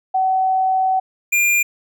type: tone pair in turn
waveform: sine / square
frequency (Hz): 756 / 2400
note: F#5 / D7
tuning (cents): +37 / +37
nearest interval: octave + minor sixth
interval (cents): 2000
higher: second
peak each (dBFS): -14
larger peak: neither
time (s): 0.14-1 / 1.32-1.63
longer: first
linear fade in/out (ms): 10
effects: none